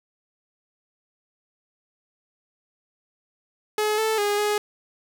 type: tone with pitch steps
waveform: sawtooth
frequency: 425 / 439.7 / 411.2 / 417.4 Hz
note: G#4 / A4 / G#4 / G#4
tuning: +40 / -1 / -17 / +9 cents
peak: -17 dBFS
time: 3.78-4.58 s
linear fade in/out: 2 ms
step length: 200 ms
effects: none